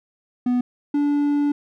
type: tone pair in turn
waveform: triangle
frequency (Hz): 246.9 / 289.6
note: B3 / D4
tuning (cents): 0 / -24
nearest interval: minor third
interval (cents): 276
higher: second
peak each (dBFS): -15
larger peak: neither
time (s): 0.46-0.61 / 0.94-1.52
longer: second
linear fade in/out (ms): 5
effects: none

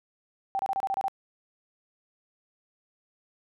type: tone bursts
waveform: sine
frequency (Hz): 778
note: G5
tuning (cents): -13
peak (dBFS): -25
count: 8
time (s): 0.55-1.082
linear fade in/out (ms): 0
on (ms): 42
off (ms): 28
effects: none

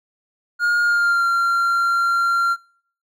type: tone with pitch glide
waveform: triangle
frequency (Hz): 1424 to 1379.5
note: F6 to F6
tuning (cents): +33 to -22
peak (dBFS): -13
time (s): 0.59-2.57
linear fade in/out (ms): 50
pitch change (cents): -55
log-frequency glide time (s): 0.82-1.26
effects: noise-tail reverb RT60 0.5 s tail -22 dB re dry

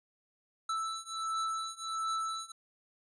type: beating tone pair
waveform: square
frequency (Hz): 1318.5 / 1319.9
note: E6 / E6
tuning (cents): 0 / +2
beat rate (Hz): 1.4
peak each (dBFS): -38 / -37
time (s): 0.69-2.52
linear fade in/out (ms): 5
effects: resampled to 22050 Hz

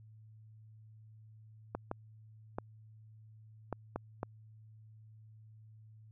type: clicks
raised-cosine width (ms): 1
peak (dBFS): -22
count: 6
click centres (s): 1.75 / 1.914 / 2.585 / 3.727 / 3.96 / 4.231
effects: added 109 Hz sine -54 dBFS peak until 6.11 s

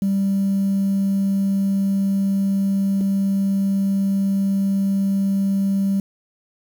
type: tone pair in turn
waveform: sine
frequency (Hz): 196 / 196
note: G3 / G3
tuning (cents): 0 / 0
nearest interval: unison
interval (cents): 0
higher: neither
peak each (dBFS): -15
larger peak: neither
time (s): 0.02-3.01 / 3.01-6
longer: neither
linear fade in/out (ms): 2
effects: tanh soft clip ceiling -13 dBFS + 7-bit

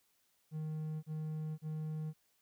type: tone bursts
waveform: triangle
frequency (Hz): 155.56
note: D#3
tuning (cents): 0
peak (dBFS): -35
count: 3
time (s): 0.51-2.136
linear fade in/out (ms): 50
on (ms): 520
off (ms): 33
effects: white hiss -75 dBFS RMS until 2.41 s

